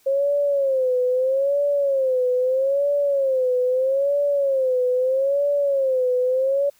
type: tone with vibrato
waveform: sine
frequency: 536 Hz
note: C5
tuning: 42 cents sharp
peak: -17 dBFS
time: 0.06-6.7 s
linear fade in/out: 10 ms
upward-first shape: sine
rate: 0.78 Hz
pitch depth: 120 cents each way
effects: white hiss -59 dBFS RMS until 6.79 s